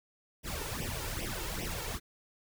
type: noise with flanger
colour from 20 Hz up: pink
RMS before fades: -37 dBFS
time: 0.43-2 s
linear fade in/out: 50 ms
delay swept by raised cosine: 0.35 to 2.25 ms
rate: 2.5 Hz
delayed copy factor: +0.8
effects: none